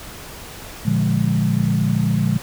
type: chord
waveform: sine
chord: Bb dominant seventh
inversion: none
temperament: equal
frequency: 116.54 / 146.83 / 174.61 / 207.7 Hz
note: Bb2 / D3 / F3 / Ab3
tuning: 0 / 0 / 0 / 0 cents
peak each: -21 dBFS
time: 0.85-2.38 s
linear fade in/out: 10 ms
effects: pink hiss -36 dBFS RMS until 2.42 s